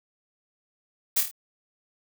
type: noise with echo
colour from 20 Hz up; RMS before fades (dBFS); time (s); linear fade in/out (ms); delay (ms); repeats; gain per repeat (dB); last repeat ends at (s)
blue; -22; 1.16-1.21; 10; 26; 4; -5; 1.314
effects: none